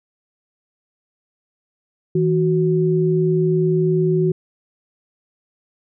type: tone pair together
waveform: sine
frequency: 161.42 / 370 Hz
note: E3 / F#4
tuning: -36 / 0 cents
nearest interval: octave + major second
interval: 1436 cents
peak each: -17 dBFS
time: 2.15-4.32 s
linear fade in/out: 5 ms
effects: none